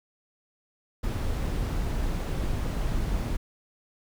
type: noise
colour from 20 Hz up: brown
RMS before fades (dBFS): -28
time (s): 1.03-3.37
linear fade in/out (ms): 10
effects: none